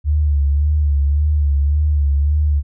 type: tone with vibrato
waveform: sine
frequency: 72.9 Hz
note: D2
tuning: 12 cents flat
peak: -12 dBFS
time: 0.04-2.63 s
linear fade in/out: 50 ms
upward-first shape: sine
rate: 1.8 Hz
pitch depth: 61 cents each way
effects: none